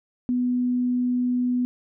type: tone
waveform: sine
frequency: 247.7 Hz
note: B3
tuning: 5 cents sharp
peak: -20 dBFS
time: 0.29-1.65 s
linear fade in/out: 0 ms
effects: none